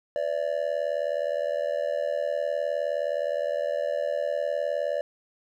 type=tone with amplitude modulation; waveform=triangle; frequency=580 Hz; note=D5; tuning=22 cents flat; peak=-19 dBFS; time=0.16-5.01 s; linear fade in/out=0 ms; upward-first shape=sine; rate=79.5 Hz; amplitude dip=95%; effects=none